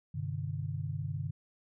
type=chord; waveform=sine; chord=G suspended fourth; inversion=none; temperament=equal with one note detuned; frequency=98 / 130.81 / 150.53 Hz; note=G2 / C3 / D3; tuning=0 / 0 / +43 cents; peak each=-38 / -38 / -37 dBFS; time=0.14-1.31 s; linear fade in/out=10 ms; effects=none